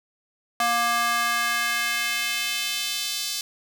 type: tone with high-pass filter sweep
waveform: square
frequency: 236.1 Hz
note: A#3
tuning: 22 cents sharp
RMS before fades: -25 dBFS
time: 0.6-3.41 s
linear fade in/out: 2 ms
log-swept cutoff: 890 to 4400 Hz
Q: 1.6
effects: none